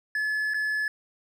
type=tone with dropouts; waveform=triangle; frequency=1717 Hz; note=A6; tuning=43 cents flat; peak=-23 dBFS; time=0.15-0.88 s; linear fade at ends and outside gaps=2 ms; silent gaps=0.537-0.543 s; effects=none